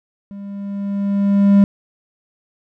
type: tone with level ramp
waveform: triangle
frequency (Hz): 200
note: G3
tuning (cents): +35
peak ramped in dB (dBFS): -28 to -4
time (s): 0.31-1.64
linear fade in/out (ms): 0
effects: none